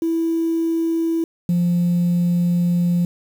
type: tone pair in turn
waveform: sine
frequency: 329.6 / 174.6 Hz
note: E4 / F3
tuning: 0 / 0 cents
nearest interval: major seventh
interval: 1100 cents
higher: first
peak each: -16 / -13 dBFS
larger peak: second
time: 0.02-1.24 / 1.49-3.05 s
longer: second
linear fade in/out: 2 ms
effects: tanh soft clip ceiling -13 dBFS + 7-bit